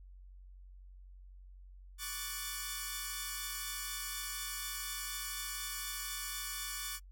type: chord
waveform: 5% pulse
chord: D major seventh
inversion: third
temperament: equal with one note detuned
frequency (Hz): 1118.4 / 1174.7 / 1480 / 1760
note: C#6 / D6 / F#6 / A6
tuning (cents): +15 / 0 / 0 / 0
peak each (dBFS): -33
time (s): 1.98-7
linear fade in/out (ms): 50
effects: noise-tail reverb RT60 0.1 s tail -25 dB re dry + added 46 Hz sine -51 dBFS peak until 7.11 s